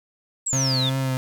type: exponential sweep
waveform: sine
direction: down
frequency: 7920 to 3382 Hz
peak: -22 dBFS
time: 0.46-0.9 s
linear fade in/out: 10 ms
type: tone with vibrato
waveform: 35% pulse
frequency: 131.8 Hz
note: C3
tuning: 13 cents sharp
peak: -20 dBFS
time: 0.53-1.17 s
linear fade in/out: 0 ms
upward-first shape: triangle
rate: 2.8 Hz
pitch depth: 34 cents each way
effects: 9-bit